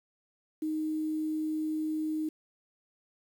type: tone with quantisation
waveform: sine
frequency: 311.1 Hz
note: D#4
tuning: in tune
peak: -29 dBFS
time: 0.62-2.29 s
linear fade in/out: 5 ms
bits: 9
effects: none